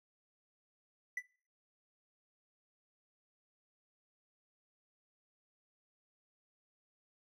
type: tone with exponential decay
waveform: triangle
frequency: 1984 Hz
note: B6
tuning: 7 cents sharp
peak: -31 dBFS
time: 1.17-1.25 s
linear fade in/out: 5 ms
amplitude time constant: 16 ms
effects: noise-tail reverb RT60 0.4 s tail -19 dB re dry